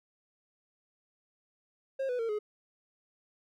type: tone with pitch steps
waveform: triangle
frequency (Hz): 537 / 495.3 / 456.8 / 421.3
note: C5 / B4 / A#4 / G#4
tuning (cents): +45 / +5 / -35 / +25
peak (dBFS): -28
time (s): 1.99-2.39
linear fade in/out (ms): 10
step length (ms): 100
effects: none